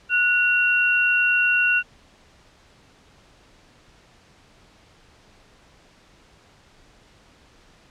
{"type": "tone pair together", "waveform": "sine", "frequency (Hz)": [1465, 2744], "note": ["F#6", "F7"], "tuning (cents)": [-18, -31], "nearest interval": "major seventh", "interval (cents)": 1087, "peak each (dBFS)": -19, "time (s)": [0.09, 1.83], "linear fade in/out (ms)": 50, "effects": ["pink hiss -54 dBFS RMS until 7.9 s", "low-pass 6000 Hz 12 dB/octave"]}